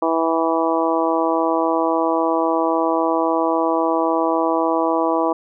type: harmonic tone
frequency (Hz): 163.7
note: E3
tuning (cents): -12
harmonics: 2 / 3 / 4 / 5 / 6 / 7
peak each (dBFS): -21 / -23 / -22 / -25 / -23 / -26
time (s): 0.02-5.33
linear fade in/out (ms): 5
effects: none